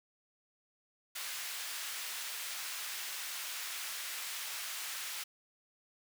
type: high-pass noise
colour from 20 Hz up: pink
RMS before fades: -41 dBFS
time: 1.15-5.24 s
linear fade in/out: 10 ms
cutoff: 1700 Hz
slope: 12 dB/octave
effects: none